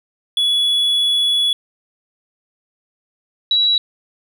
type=tone pair in turn; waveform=triangle / sine; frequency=3394 / 3903 Hz; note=G#7 / B7; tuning=+37 / -21 cents; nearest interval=major second; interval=242 cents; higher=second; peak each=-12 dBFS; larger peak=neither; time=0.37-1.53 / 3.51-3.78 s; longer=first; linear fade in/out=2 ms; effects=none